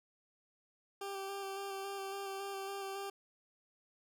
20% pulse tone with vibrato, 392.5 Hz, G4, 2 cents sharp, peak -35 dBFS, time 1.01-3.1 s, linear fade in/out 5 ms, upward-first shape square, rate 3.6 Hz, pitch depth 15 cents each way, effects none

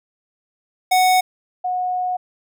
square / sine tone pair in turn, 740 / 729.8 Hz, F#5 / F#5, 0 / -24 cents, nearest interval unison, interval 24 cents, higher first, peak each -13 / -19 dBFS, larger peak first, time 0.91-1.21 / 1.64-2.17 s, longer second, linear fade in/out 10 ms, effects none

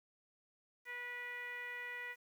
10% pulse tone with low-pass filter, 487.9 Hz, B4, 21 cents flat, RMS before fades -45 dBFS, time 0.85-2.16 s, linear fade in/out 50 ms, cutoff 2100 Hz, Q 9.6, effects 11-bit

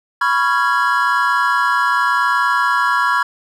triangle chord, C# dominant seventh, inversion third, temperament equal with one note detuned, 987.8 / 1108.7 / 1380.1 / 1661.2 Hz, B5 / C#6 / E#6 / G#6, 0 / 0 / -21 / 0 cents, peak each -17 dBFS, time 0.21-3.23 s, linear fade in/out 5 ms, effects none

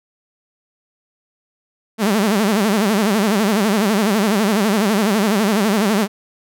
sawtooth tone with vibrato, 208.5 Hz, G#3, 7 cents sharp, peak -10 dBFS, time 1.98-6.08 s, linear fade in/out 50 ms, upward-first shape sine, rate 12 Hz, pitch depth 150 cents each way, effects none

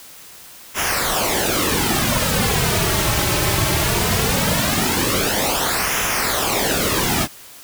pink noise with flanger, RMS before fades -19 dBFS, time 0.74-7.28 s, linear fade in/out 50 ms, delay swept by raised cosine 0.23 to 4.23 ms, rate 0.19 Hz, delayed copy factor -0.7, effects white hiss -41 dBFS RMS until 7.63 s

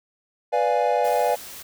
triangle chord, B diminished seventh, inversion none, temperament equal, 493.9 / 587.3 / 698.5 / 830.6 Hz, B4 / D5 / F5 / Ab5, 0 / 0 / 0 / 0 cents, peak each -22 dBFS, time 0.52-1.36 s, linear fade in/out 20 ms
white noise, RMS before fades -39 dBFS, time 1.04-1.63 s, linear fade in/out 10 ms
effects none

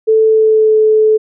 sine tone with pitch glide, 440 to 433.4 Hz, A4 to A4, 0 to -26 cents, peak -6 dBFS, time 0.07-1.18 s, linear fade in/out 20 ms, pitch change -26 cents, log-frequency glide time 0.25-0.78 s, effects none

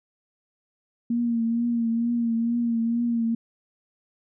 sine tone with vibrato, 233.1 Hz, A#3, in tune, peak -21 dBFS, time 1.1-3.35 s, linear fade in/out 5 ms, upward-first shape triangle, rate 2.2 Hz, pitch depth 45 cents each way, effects none

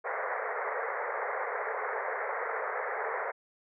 pink band-pass noise, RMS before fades -34 dBFS, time 0.04-3.32 s, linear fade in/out 20 ms, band 420 to 2100 Hz, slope 96 dB/octave, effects none

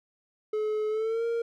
triangle tone with pitch glide, 428.4 to 464.5 Hz, A4 to A#4, -46 to -6 cents, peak -24 dBFS, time 0.53-1.42 s, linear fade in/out 5 ms, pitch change +140 cents, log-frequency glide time 0.89-1.25 s, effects none

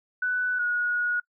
sine tone pair in turn, 1491 / 1451.9 Hz, F#6 / F#6, +13 / -33 cents, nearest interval unison, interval 46 cents, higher first, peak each -23 dBFS, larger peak neither, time 0.22-0.59 / 0.59-1.2 s, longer second, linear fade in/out 5 ms, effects noise-tail reverb RT60 0.1 s tail -25 dB re dry

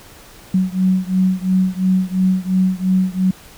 sine beating tone pair, 185.3 / 188.2 Hz, F#3 / F#3, +3 / +30 cents, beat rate 2.9 Hz, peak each -16 / -17 dBFS, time 0.54-3.31 s, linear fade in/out 5 ms, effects pink hiss -42 dBFS RMS until 3.57 s

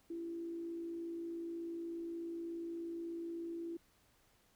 sine tone with frequency modulation, 336.1 Hz, E4, 34 cents sharp, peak -40 dBFS, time 0.1-3.77 s, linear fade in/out 5 ms, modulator 56.6 Hz, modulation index 0.25, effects pink hiss -71 dBFS RMS until 4.55 s

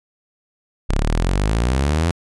sawtooth exponential sweep, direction up, 32.7 to 87.31 Hz, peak -12 dBFS, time 0.89-2.11 s, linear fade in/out 0 ms, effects resampled to 24000 Hz

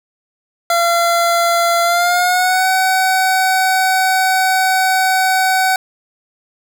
25% pulse tone with pitch glide, 684 to 754.6 Hz, F5 to F#5, -36 to +34 cents, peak -8 dBFS, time 0.7-5.76 s, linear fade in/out 2 ms, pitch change +170 cents, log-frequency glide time 1.83-2.67 s, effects none

